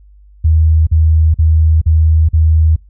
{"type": "tone bursts", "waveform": "sine", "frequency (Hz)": 79.4, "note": "D#2", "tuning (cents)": 36, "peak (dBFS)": -6, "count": 5, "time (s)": [0.44, 2.762], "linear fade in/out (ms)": 10, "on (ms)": 430, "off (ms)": 43, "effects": ["noise-tail reverb RT60 0.2 s tail -26 dB re dry", "added 50 Hz sine -39 dBFS peak until 2.89 s"]}